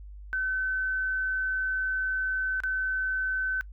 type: tone with dropouts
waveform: sine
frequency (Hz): 1524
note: G6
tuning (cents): -49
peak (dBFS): -26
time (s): 0.33-3.61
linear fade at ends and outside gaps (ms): 0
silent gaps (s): 2.603-2.636
effects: noise-tail reverb RT60 0.1 s tail -22 dB re dry + added 50 Hz sine -41 dBFS peak until 3.72 s